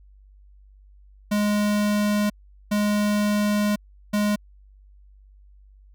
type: tone bursts at uneven times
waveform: square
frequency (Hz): 207.7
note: G#3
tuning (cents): 0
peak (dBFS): -20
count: 3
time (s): 1.31-2.3 / 2.71-3.76 / 4.13-4.36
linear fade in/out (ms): 10
effects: added 49 Hz sine -48 dBFS peak until 5.94 s